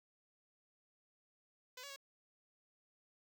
5% pulse tone with pitch steps, 505 / 564 / 552 Hz, B4 / C#5 / C#5, +39 / +30 / -7 cents, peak -37 dBFS, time 1.77-1.962 s, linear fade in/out 5 ms, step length 64 ms, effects none

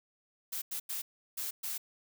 blue noise bursts at uneven times, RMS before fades -37 dBFS, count 5, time 0.52-0.62 / 0.71-0.8 / 0.89-1.02 / 1.37-1.51 / 1.63-1.78 s, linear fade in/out 10 ms, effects none

